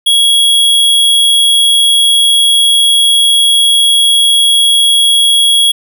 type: tone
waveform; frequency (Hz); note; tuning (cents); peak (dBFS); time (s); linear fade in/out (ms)
square; 3322; G#7; 0; -6; 0.06-5.72; 10
effects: none